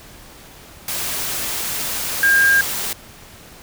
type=tone in noise; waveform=sine; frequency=1609 Hz; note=G6; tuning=45 cents sharp; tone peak=-11 dBFS; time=2.23-2.61 s; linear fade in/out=2 ms; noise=white; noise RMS=-24 dBFS; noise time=0.88-2.93 s; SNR=+10 dB; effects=pink hiss -42 dBFS RMS until 3.62 s